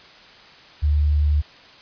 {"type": "tone", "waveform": "sine", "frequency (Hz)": 74.1, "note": "D2", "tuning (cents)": 16, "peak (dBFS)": -15, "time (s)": [0.82, 1.42], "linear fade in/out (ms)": 20, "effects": ["white hiss -46 dBFS RMS until 1.81 s", "resampled to 11025 Hz"]}